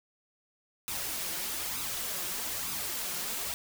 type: noise with flanger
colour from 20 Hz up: white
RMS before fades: -35 dBFS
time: 0.88-3.54 s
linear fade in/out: 0 ms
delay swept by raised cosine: 0.79 to 5.69 ms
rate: 1.1 Hz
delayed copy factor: +0.55
effects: none